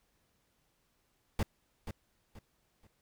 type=noise with echo; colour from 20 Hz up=brown; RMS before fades=-30 dBFS; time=1.39-1.43 s; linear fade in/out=2 ms; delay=480 ms; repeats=3; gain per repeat=-10 dB; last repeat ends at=2.87 s; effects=pink hiss -75 dBFS RMS until 3.01 s